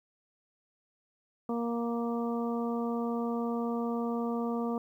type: harmonic tone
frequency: 234.5 Hz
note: A#3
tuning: 11 cents sharp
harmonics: 1 / 2 / 3 / 4 / 5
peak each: -31 / -35 / -40 / -43 / -42 dBFS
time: 1.49-4.78 s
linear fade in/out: 2 ms
effects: 11-bit